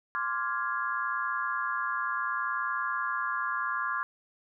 sine chord, D half-diminished seventh, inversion third, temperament equal with one note detuned, 1046.5 / 1167.2 / 1396.9 / 1661.2 Hz, C6 / D6 / F6 / Ab6, 0 / -11 / 0 / 0 cents, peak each -34 dBFS, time 0.15-4.03 s, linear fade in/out 0 ms, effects none

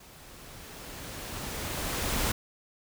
pink noise with level ramp, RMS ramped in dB -52 to -28 dBFS, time 0-2.32 s, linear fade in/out 5 ms, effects none

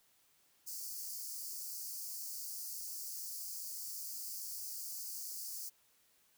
white high-pass noise, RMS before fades -44 dBFS, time 0.66-5.7 s, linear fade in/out 20 ms, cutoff 4500 Hz, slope 96 dB/octave, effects white hiss -71 dBFS RMS until 6.37 s

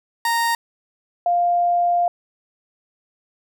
30% pulse / sine tone pair in turn, 929 / 699.8 Hz, A#5 / F5, -6 / +3 cents, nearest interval perfect fourth, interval 491 cents, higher first, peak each -15 dBFS, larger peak neither, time 0.25-0.55 / 1.26-2.08 s, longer second, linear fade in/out 2 ms, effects none

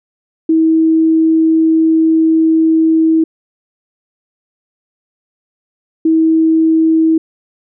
sine tone pair in turn, 321.7 / 321.7 Hz, E4 / E4, -42 / -42 cents, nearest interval unison, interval 0 cents, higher neither, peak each -7 dBFS, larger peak neither, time 0.49-3.24 / 6.05-7.18 s, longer first, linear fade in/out 5 ms, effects none

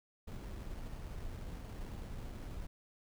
brown noise with sample-and-hold, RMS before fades -44 dBFS, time 0.27-2.67 s, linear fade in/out 10 ms, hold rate 3675 Hz, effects none

